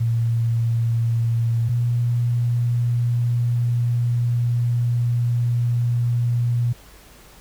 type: tone pair in turn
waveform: sine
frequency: 115.8 / 119.81 Hz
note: A#2 / A#2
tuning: -11 / +48 cents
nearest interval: minor second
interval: 59 cents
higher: second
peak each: -17 dBFS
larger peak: neither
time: 0-1.69 / 1.69-6.73 s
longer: second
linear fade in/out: 10 ms
effects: added 50 Hz sine -50 dBFS peak until 7.4 s + pink hiss -48 dBFS RMS until 7.4 s